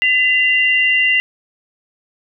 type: tone pair together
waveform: sine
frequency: 2017 / 2779 Hz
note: B6 / F7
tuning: +36 / -9 cents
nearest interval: tritone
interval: 555 cents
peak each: -14 dBFS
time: 0.02-1.2 s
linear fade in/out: 0 ms
effects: none